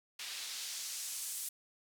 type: noise with band-pass filter sweep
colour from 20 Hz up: white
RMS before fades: -42 dBFS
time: 0.19-1.49 s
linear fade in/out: 5 ms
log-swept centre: 3200 to 9800 Hz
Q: 1
effects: none